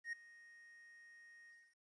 triangle tone with ADSR envelope, 1864.7 Hz, A#6, in tune, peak -37 dBFS, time 0.04-1.76 s, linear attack 86 ms, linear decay 9 ms, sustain -20 dB, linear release 260 ms, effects resampled to 22050 Hz + 13-bit

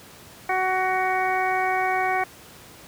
harmonic tone, 373.4 Hz, F#4, 16 cents sharp, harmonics 1 / 2 / 3 / 4 / 5 / 6, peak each -30 / -23 / -30 / -31 / -30 / -29 dBFS, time 0.49-2.24 s, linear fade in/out 5 ms, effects pink hiss -46 dBFS RMS until 2.87 s + high-pass 80 Hz 12 dB/octave

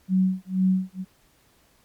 sine tone with tremolo, 187.2 Hz, F#3, 20 cents sharp, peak -16 dBFS, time 0.08-1.05 s, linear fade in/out 50 ms, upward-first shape sine, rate 2.1 Hz, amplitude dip 100%, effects pink hiss -61 dBFS RMS until 1.84 s + MP3 96 kbps

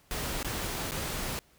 pink noise with dropouts, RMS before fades -34 dBFS, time 0.11-1.39 s, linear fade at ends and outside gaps 0 ms, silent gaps 0.429-0.446 / 0.91-0.919 s, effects pink hiss -63 dBFS RMS until 1.58 s

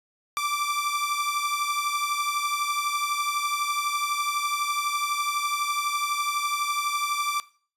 sawtooth beating tone pair, 1168 / 1180 Hz, D6 / D6, -10 / +8 cents, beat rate 12 Hz, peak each -23 / -27 dBFS, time 0.37-7.4 s, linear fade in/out 0 ms, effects noise-tail reverb RT60 0.4 s tail -17 dB re dry + resampled to 32000 Hz

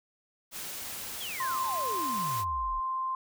white noise, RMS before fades -39 dBFS, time 0.51-2.45 s, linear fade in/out 50 ms
sine exponential sweep, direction down, 3515 to 32.74 Hz, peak -37 dBFS, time 1.2-2.8 s, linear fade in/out 10 ms
sine tone, 1046 Hz, C6, 1 cent flat, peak -29 dBFS, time 1.4-3.15 s, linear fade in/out 2 ms
effects none

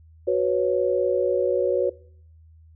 sine chord, F# suspended fourth, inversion none, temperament equal, 370 / 493.9 / 554.4 Hz, F#4 / B4 / C#5, 0 / 0 / 0 cents, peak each -23 dBFS, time 0.27-1.9 s, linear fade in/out 10 ms, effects noise-tail reverb RT60 0.6 s tail -21 dB re dry + added 80 Hz sine -48 dBFS peak until 2.75 s

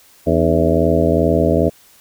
harmonic tone with a mistuned harmonic, 82.41 Hz, E2, in tune, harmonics 1 / 2 / 3 / 4 / 5 / 6 / 7 / 8, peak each -20 / -20 / -20 / -20 / -20 / -20 / -20 / -20 dBFS, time 0.26-1.7 s, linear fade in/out 20 ms, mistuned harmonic 4, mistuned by -100 cents, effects white hiss -49 dBFS RMS until 2 s

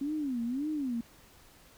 sine tone with vibrato, 268 Hz, C4, 42 cents sharp, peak -30 dBFS, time 0.01-1.01 s, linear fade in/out 5 ms, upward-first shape sine, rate 1.8 Hz, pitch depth 250 cents each way, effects pink hiss -58 dBFS RMS until 1.77 s

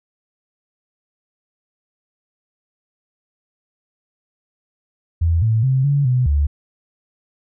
sine tone with pitch steps, 83.4 / 111.4 / 131.8 / 142.1 / 126.1 / 72.4 Hz, E2 / A2 / C3 / C#3 / B2 / D2, +21 / +22 / +13 / +43 / +36 / -24 cents, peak -13 dBFS, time 5.21-6.47 s, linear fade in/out 10 ms, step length 210 ms, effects none

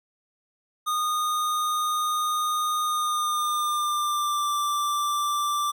square tone with pitch glide, 1230 to 1175.1 Hz, D#6 to D6, -20 to +1 cents, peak -24 dBFS, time 0.86-5.72 s, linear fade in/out 20 ms, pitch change -79 cents, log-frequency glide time 2.84-4.52 s, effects none

